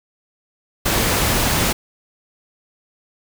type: noise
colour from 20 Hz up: pink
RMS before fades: -18 dBFS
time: 0.85-1.73 s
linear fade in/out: 10 ms
effects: none